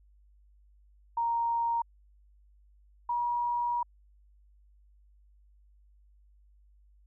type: tone pair in turn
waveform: sine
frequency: 932.3 / 958 Hz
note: A#5 / A#5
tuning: 0 / +47 cents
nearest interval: unison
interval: 47 cents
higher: second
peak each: -26 / -27 dBFS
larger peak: first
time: 1.17-1.82 / 3.09-3.83 s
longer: second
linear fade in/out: 5 ms
effects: added 50 Hz sine -58 dBFS peak until 7.06 s